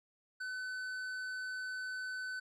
sine tone with tanh clipping, 1511 Hz, F#6, 36 cents sharp, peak -40 dBFS, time 0.4-2.4 s, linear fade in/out 10 ms, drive 10 dB, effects none

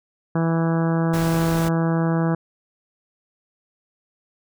harmonic tone, 164.81 Hz, E3, in tune, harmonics 1 / 2 / 3 / 4 / 5 / 6 / 7 / 8 / 9 / 10, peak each -19 / -25 / -29 / -31 / -33 / -35 / -36 / -37 / -38 / -39 dBFS, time 0.35-2.35 s, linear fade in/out 5 ms
pink noise, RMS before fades -31 dBFS, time 1.13-1.69 s, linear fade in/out 10 ms
effects none

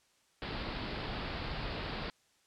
pink low-pass noise, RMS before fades -39 dBFS, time 0.42-2.1 s, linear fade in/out 0 ms, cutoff 4900 Hz, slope 96 dB/octave, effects white hiss -70 dBFS RMS until 2.46 s + low-pass 8000 Hz 12 dB/octave

